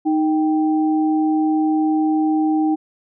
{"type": "tone pair together", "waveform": "sine", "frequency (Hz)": [311.1, 783.9], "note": ["D#4", "G5"], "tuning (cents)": [0, 0], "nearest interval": "octave + major third", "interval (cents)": 1600, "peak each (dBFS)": [-15, -24], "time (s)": [0.05, 2.76], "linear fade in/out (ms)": 20, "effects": []}